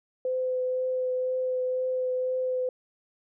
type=tone with vibrato; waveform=sine; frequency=510 Hz; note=C5; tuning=44 cents flat; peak=-25 dBFS; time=0.25-2.69 s; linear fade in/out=2 ms; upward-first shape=triangle; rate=2 Hz; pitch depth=12 cents each way; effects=none